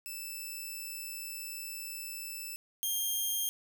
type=tone pair in turn; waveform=5% pulse; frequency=2637 / 3203 Hz; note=E7 / G7; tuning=0 / +37 cents; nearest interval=minor third; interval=337 cents; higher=second; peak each=-30 / -22 dBFS; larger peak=second; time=0.06-2.56 / 2.83-3.49 s; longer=first; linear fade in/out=0 ms; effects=none